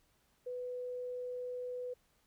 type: tone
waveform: sine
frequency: 496.8 Hz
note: B4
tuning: 10 cents sharp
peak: -38 dBFS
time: 0.46-1.94 s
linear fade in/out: 10 ms
effects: pink hiss -73 dBFS RMS until 2.26 s